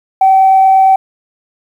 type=tone with frequency modulation; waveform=sine; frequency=767 Hz; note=G5; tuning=38 cents flat; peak=-3 dBFS; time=0.21-0.96 s; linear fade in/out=5 ms; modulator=28.7 Hz; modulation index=0.22; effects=tanh soft clip ceiling 0 dBFS + 7-bit